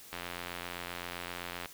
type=click train; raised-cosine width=0.3 ms; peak=-22 dBFS; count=135; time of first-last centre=0.13-1.658 s; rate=87.7 Hz; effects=white hiss -52 dBFS RMS until 1.73 s